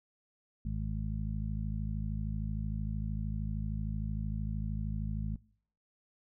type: harmonic tone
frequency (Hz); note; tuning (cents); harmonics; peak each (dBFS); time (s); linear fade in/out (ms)
53.1; G#1; +39; 1 / 2 / 3 / 4; -35 / -38 / -40 / -41; 0.65-5.36; 5
effects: noise-tail reverb RT60 0.6 s tail -23 dB re dry